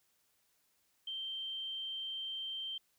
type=tone; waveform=sine; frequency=3136 Hz; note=G7; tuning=in tune; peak=-38 dBFS; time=1.07-2.78 s; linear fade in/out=5 ms; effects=white hiss -75 dBFS RMS until 2.98 s